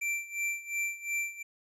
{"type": "tone with tremolo", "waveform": "square", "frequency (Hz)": 2349, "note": "D7", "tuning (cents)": 0, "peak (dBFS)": -29, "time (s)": [0.01, 1.43], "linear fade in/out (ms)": 10, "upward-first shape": "sine", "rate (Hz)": 2.8, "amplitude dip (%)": 85, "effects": ["low-pass 11000 Hz 12 dB/octave"]}